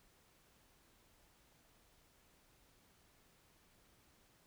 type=silence; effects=pink hiss -70 dBFS RMS until 4.46 s